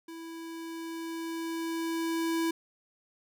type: tone with level ramp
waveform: square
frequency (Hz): 329.6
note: E4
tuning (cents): 0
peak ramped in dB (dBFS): -42 to -27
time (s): 0.08-2.51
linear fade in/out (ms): 5
effects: none